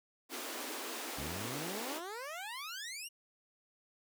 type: high-pass noise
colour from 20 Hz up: pink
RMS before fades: -42 dBFS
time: 0.29-2.01 s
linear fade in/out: 50 ms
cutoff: 240 Hz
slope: 96 dB/octave
type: exponential sweep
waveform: 15% pulse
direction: up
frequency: 64.2 to 2937 Hz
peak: -35 dBFS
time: 1.17-3.09 s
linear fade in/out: 20 ms
effects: none